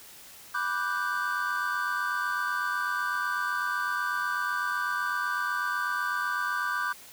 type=chord; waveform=triangle; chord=G major seventh; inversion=first; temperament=equal; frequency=987.8 / 1174.7 / 1480 / 1568 Hz; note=B5 / D6 / F#6 / G6; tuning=0 / 0 / 0 / 0 cents; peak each=-34 / -30 / -31 / -30 dBFS; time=0.54-6.93 s; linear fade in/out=10 ms; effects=white hiss -49 dBFS RMS until 7.12 s